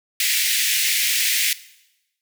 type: high-pass noise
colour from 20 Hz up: pink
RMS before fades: -20 dBFS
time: 0.2-1.53 s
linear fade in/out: 2 ms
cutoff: 1900 Hz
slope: 48 dB/octave
effects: noise-tail reverb RT60 0.9 s tail -18 dB re dry